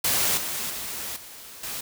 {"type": "noise with level steps", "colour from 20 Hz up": "white", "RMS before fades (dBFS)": [-23, -30, -33, -43, -33], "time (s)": [0.04, 1.81], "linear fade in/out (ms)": 5, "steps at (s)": [0.37, 0.7, 1.16, 1.63], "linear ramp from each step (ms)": 5, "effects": []}